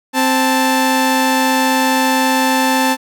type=tone pair together; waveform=sawtooth; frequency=261.6 / 879.9 Hz; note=C4 / A5; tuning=0 / 0 cents; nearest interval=octave + major sixth; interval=2100 cents; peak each=-11 dBFS; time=0.13-2.97 s; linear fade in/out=50 ms; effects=none